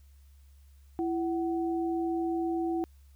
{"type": "tone pair together", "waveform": "sine", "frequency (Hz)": [334, 749], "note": ["E4", "F#5"], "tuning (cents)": [23, 21], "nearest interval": "octave + major second", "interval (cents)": 1398, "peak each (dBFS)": [-28, -36], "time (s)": [0.99, 2.84], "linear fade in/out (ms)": 0, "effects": ["added 69 Hz sine -53 dBFS peak until 3.15 s", "white hiss -70 dBFS RMS until 3.15 s"]}